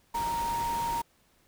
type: tone in noise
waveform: sine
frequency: 932.3 Hz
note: A#5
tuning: in tune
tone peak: -28 dBFS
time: 0.14-1.02 s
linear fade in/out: 10 ms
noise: pink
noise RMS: -39 dBFS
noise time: 0.14-1.02 s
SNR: +8 dB
effects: pink hiss -66 dBFS RMS until 1.47 s